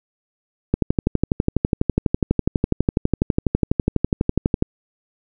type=click train; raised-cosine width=3 ms; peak=-3 dBFS; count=48; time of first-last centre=0.74-4.624 s; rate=12.1 Hz; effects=none